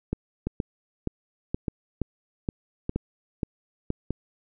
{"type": "two click trains", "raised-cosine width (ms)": 3, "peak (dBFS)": [-14, -13], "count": [4, 9], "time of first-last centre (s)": [[0.47, 4.106], [0.13, 3.904]], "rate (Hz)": [0.825, 2.12], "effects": []}